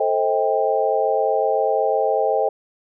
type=chord; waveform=sine; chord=A half-diminished seventh; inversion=none; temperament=just; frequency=440 / 528 / 633.6 / 792 Hz; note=A4 / C5 / Eb5 / G5; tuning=0 / +16 / +31 / +18 cents; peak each=-22 dBFS; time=0-2.49 s; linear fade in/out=5 ms; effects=none